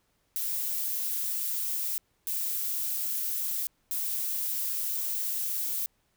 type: noise bursts at uneven times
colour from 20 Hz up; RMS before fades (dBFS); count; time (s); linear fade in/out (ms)
violet; -31; 3; 0.36-1.98 / 2.27-3.67 / 3.91-5.86; 0
effects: pink hiss -72 dBFS RMS until 6.16 s